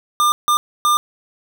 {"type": "tone bursts at uneven times", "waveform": "square", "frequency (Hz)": 1200, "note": "D6", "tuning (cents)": 37, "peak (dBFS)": -13, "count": 3, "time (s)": [[0.2, 0.32], [0.48, 0.57], [0.85, 0.97]], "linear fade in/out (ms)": 0, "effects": []}